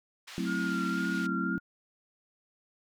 white band-pass noise, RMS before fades -46 dBFS, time 0.27-1.27 s, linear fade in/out 10 ms, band 1100 to 4100 Hz, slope 12 dB/octave
sine chord, F# half-diminished seventh, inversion none, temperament equal, 185 / 220 / 261.6 / 329.6 Hz, F#3 / A3 / C4 / E4, 0 / 0 / 0 / 0 cents, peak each -33 / -36 / -35 / -36 dBFS, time 0.38-1.58 s, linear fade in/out 0 ms
sine tone with vibrato, 1403 Hz, F6, 8 cents sharp, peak -33 dBFS, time 0.45-1.6 s, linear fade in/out 50 ms, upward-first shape sine, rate 1.9 Hz, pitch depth 31 cents each way
effects none

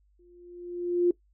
sine tone with exponential growth, 351.3 Hz, F4, 10 cents sharp, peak -17 dBFS, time 0.19-1.11 s, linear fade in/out 5 ms, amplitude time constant 200 ms, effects noise-tail reverb RT60 0.1 s tail -19 dB re dry + added 50 Hz sine -62 dBFS peak until 1.33 s

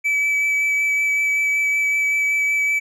triangle tone with vibrato, 2298 Hz, D7, 38 cents flat, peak -15 dBFS, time 0.04-2.8 s, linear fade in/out 20 ms, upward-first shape sine, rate 5.3 Hz, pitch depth 11 cents each way, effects none

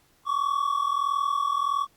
triangle tone pair together, 1108.7 / 1150.2 Hz, C#6 / D6, 0 / -36 cents, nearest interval minor second, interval 64 cents, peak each -24 dBFS, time 0.25-1.87 s, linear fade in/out 50 ms, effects pink hiss -63 dBFS RMS until 1.96 s + Opus 48 kbps

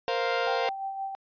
sawtooth chord, Bb suspended second, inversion none, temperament equal, 466.2 / 523.3 / 698.5 Hz, Bb4 / C5 / F5, 0 / 0 / 0 cents, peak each -26 / -26 / -26 dBFS, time 0.08-0.69 s, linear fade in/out 0 ms
sine tone with tremolo, 779 Hz, G5, 11 cents flat, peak -29 dBFS, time 0.47-1.15 s, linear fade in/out 0 ms, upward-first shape sine, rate 5.8 Hz, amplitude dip 45%
effects resampled to 11025 Hz

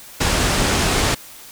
pink low-pass noise, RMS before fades -18 dBFS, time 0.2-1.15 s, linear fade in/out 10 ms, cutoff 9400 Hz, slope 24 dB/octave, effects white hiss -40 dBFS RMS until 1.51 s

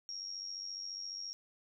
sine tone with amplitude modulation, 5580 Hz, F8, 2 cents flat, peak -37 dBFS, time 0.09-1.33 s, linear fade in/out 0 ms, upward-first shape sine, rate 94.5 Hz, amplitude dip 70%, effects none

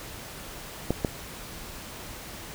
clicks, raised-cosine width 2 ms, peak -10 dBFS, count 2, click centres 0.906 / 1.048 s, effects pink hiss -41 dBFS RMS until 2.54 s

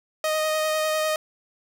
sawtooth tone with vibrato, 622.3 Hz, D#5, in tune, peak -18 dBFS, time 0.24-1.16 s, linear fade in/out 2 ms, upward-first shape sine, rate 10 Hz, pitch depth 12 cents each way, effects none

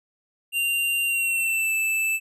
square tone with pitch glide, 2778 to 2637 Hz, F7 to E7, -10 to 0 cents, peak -22 dBFS, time 0.52-2.2 s, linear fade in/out 50 ms, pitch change -90 cents, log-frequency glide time 1.05-1.73 s, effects none

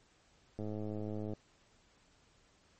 click train, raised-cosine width 2 ms, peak -28 dBFS, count 80, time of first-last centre 0.59-1.335 s, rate 106 Hz, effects pink hiss -68 dBFS RMS until 2.79 s + MP3 32 kbps

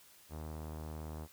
sawtooth tone with low-pass filter, 77.78 Hz, D#2, in tune, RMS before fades -44 dBFS, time 0.29-1.28 s, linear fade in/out 50 ms, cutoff 990 Hz, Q 1.3, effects white hiss -61 dBFS RMS until 1.32 s

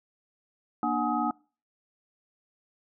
sine tone cluster, 236.4 / 298.3 / 737 / 837 / 1263 Hz, A#3 / D4 / F#5 / G#5 / D#6, +24 / +27 / -7 / +13 / +26 cents, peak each -31 dBFS, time 0.83-1.31 s, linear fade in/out 2 ms, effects noise-tail reverb RT60 0.4 s tail -26 dB re dry

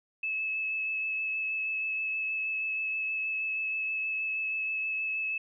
sine tone with vibrato, 2600 Hz, E7, 24 cents flat, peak -29 dBFS, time 0.23-5.38 s, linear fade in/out 5 ms, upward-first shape sine, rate 6.3 Hz, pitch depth 12 cents each way, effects none

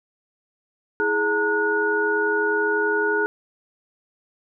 sine tone cluster, 327.4 / 419 / 909 / 1455 Hz, E4 / G#4 / A#5 / F#6, -12 / +15 / -44 / -29 cents, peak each -30 / -22 / -28 / -22 dBFS, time 1-3.26 s, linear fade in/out 0 ms, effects none

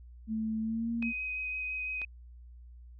sine tone with pitch glide, 220 to 232.4 Hz, A3 to A#3, 0 to -5 cents, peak -30 dBFS, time 0.27-1.13 s, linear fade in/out 50 ms, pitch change +95 cents, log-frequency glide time 0.61-0.91 s
sine tone with vibrato, 2516 Hz, D#7, 19 cents sharp, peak -33 dBFS, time 1.02-2.05 s, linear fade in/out 5 ms, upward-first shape sine, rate 5.9 Hz, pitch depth 9 cents each way
clicks, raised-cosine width 0.3 ms, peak -29 dBFS, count 2, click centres 1.026 / 2.017 s
effects added 60 Hz sine -48 dBFS peak until 2.99 s

